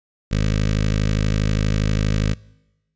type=tone with notch filter; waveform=15% pulse; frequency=52.4 Hz; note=G#1; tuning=16 cents sharp; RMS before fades=-19 dBFS; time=0.31-2.34 s; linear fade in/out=10 ms; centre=840 Hz; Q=0.85; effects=noise-tail reverb RT60 1.0 s tail -24 dB re dry + resampled to 16000 Hz